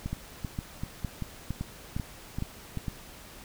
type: two click trains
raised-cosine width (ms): 5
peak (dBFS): -19 / -20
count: 7 / 8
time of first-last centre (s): 0.13-2.882 / 0.06-2.773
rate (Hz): 2.18 / 2.58
effects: pink hiss -48 dBFS RMS until 3.44 s